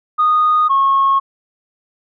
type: tone pair in turn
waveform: sine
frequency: 1235 / 1090.8 Hz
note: D#6 / C#6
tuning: -13 / -28 cents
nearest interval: major second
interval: 215 cents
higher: first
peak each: -9 dBFS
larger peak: neither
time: 0.18-0.69 / 0.69-1.2 s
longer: neither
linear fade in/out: 20 ms
effects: tanh soft clip ceiling -6 dBFS